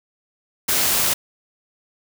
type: noise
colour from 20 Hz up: white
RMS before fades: -19 dBFS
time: 0.68-1.14 s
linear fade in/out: 10 ms
effects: none